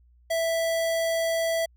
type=tone; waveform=square; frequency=659.3 Hz; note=E5; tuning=in tune; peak=-24 dBFS; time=0.3-1.66 s; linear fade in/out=10 ms; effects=added 60 Hz sine -55 dBFS peak until 1.76 s